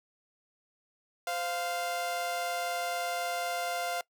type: tone pair together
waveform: sawtooth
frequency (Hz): 517 / 697.3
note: C5 / F5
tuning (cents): -21 / -3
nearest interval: perfect fourth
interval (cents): 518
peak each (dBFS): -35 / -28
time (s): 1.27-4.01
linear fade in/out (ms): 2
effects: noise-tail reverb RT60 0.1 s tail -22 dB re dry